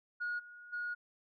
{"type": "tone with level steps", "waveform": "sine", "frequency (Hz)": 1444, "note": "F#6", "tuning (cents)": -43, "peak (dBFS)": [-33, -50, -35], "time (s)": [0.2, 0.95], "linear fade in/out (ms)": 20, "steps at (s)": [0.38, 0.72], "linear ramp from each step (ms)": 20, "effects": ["tanh soft clip ceiling -31 dBFS"]}